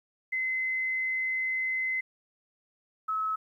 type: tone pair in turn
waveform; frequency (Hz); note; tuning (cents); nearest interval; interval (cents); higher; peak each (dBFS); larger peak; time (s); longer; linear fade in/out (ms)
sine; 2050 / 1291.4; C7 / E6; -36 / -36; minor sixth; 800; first; -27; neither; 0.32-2.01 / 3.08-3.36; first; 10
effects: 11-bit